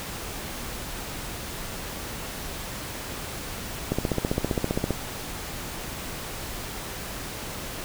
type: click train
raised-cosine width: 2 ms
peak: -10 dBFS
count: 16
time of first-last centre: 3.92-4.907 s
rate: 15.2 Hz
effects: pink hiss -35 dBFS RMS until 7.84 s